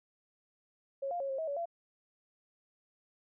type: tone with pitch steps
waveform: sine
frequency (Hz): 548 / 700 / 549 / 536 / 641 / 567 / 680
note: C#5 / F5 / C#5 / C5 / E5 / C#5 / F5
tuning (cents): -20 / +4 / -17 / +42 / -49 / +39 / -46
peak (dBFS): -33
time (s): 1.02-1.657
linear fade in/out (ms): 10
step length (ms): 91
effects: none